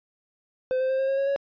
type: tone with pitch steps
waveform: triangle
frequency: 514 / 520.9 / 527.8 / 534.9 / 542.1 / 549.3 / 556.6 Hz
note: C5 / C5 / C5 / C5 / C#5 / C#5 / C#5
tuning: -31 / -8 / +15 / +38 / -39 / -16 / +7 cents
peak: -20 dBFS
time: 0.71-1.361 s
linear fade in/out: 0 ms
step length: 93 ms
effects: resampled to 11025 Hz